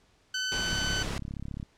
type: tone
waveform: 15% pulse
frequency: 1514 Hz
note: F#6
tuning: 39 cents sharp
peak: -22 dBFS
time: 0.34-1.03 s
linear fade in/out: 5 ms
type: noise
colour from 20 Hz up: pink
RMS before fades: -35 dBFS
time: 0.52-1.18 s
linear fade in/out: 0 ms
type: click train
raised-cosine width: 5 ms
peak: -25 dBFS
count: 32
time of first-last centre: 0.73-1.629 s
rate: 34.5 Hz
effects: pink hiss -65 dBFS RMS until 1.77 s + low-pass 7000 Hz 12 dB/octave